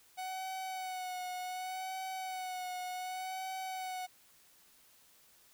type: tone with vibrato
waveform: 45% pulse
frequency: 743 Hz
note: F#5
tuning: 7 cents sharp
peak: -38 dBFS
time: 0.17-4.07 s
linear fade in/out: 20 ms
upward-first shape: sine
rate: 0.67 Hz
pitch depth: 32 cents each way
effects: white hiss -64 dBFS RMS until 5.53 s